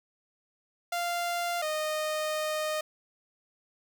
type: tone pair in turn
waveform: sawtooth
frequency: 695 / 616.7 Hz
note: F5 / D#5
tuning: -9 / -16 cents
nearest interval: major second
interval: 207 cents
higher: first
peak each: -25 dBFS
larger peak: neither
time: 0.92-1.62 / 1.62-2.81 s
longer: second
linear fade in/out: 5 ms
effects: none